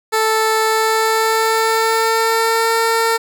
15% pulse tone with pitch glide, 440.1 to 454.3 Hz, A4 to A#4, 0 to -45 cents, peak -7 dBFS, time 0.12-3.18 s, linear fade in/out 20 ms, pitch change +55 cents, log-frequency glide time 0.63-2.76 s, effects none

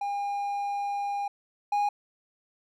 triangle tone pair in turn, 808 / 820.7 Hz, G#5 / G#5, -48 / -21 cents, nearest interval unison, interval 27 cents, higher second, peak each -26 / -21 dBFS, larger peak second, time 0.01-1.28 / 1.72-1.89 s, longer first, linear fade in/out 5 ms, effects none

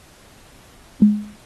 sine tone with exponential decay, 208.9 Hz, G#3, 10 cents sharp, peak -4 dBFS, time 1.02-1.36 s, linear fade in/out 2 ms, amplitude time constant 72 ms, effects pink hiss -49 dBFS RMS until 1.45 s + AAC 32 kbps

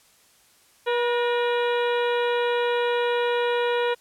harmonic tone with a mistuned harmonic, 481.6 Hz, B4, 44 cents flat, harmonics 1 / 2 / 3 / 4 / 5 / 6 / 7 / 8, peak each -22 / -28 / -32 / -34 / -36 / -38 / -39 / -40 dBFS, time 0.86-3.95 s, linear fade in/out 20 ms, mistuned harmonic 4, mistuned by -65 cents, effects white hiss -58 dBFS RMS until 4 s + low-pass 12000 Hz 12 dB/octave

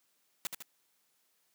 white noise with echo, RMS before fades -35 dBFS, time 0.45-0.47 s, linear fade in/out 0 ms, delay 77 ms, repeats 2, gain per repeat -5 dB, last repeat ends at 0.624 s, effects white hiss -74 dBFS RMS until 1.54 s + high-pass 150 Hz 12 dB/octave

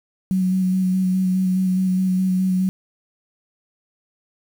sine tone with vibrato, 186.1 Hz, F#3, 10 cents sharp, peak -16 dBFS, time 0.31-2.69 s, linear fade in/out 0 ms, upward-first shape square, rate 4.8 Hz, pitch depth 16 cents each way, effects 7-bit

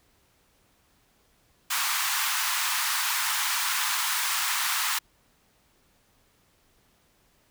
pink high-pass noise, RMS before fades -27 dBFS, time 1.7-4.99 s, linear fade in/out 10 ms, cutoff 900 Hz, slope 48 dB/octave, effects pink hiss -65 dBFS RMS until 7.5 s

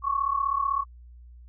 sine tone pair together, 1092.1 / 1128 Hz, C#6 / C#6, -26 / +30 cents, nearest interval minor second, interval 56 cents, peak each -26 dBFS, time 0.02-0.85 s, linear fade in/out 50 ms, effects added 60 Hz sine -45 dBFS peak until 1.48 s

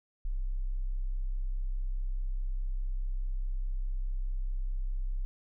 sine tone, 32.39 Hz, C1, 17 cents flat, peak -29 dBFS, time 0.25-5.25 s, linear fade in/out 0 ms, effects none

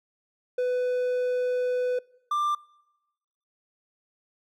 triangle tone pair in turn, 498.6 / 1185.9 Hz, B4 / D6, +16 / +16 cents, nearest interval octave + minor third, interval 1500 cents, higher second, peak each -21 / -21 dBFS, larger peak neither, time 0.58-1.99 / 2.31-2.55 s, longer first, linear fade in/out 5 ms, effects noise-tail reverb RT60 1.0 s tail -24 dB re dry

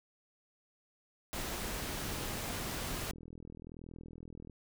pink noise, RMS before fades -39 dBFS, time 1.33-3.11 s, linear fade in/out 0 ms
click train, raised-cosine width 3 ms, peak -36 dBFS, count 102, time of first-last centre 2.04-4.497 s, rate 41.1 Hz
effects none

